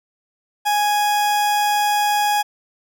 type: tone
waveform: 40% pulse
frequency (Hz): 830.6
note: G#5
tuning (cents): 0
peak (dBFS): -15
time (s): 0.65-2.43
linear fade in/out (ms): 20
effects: none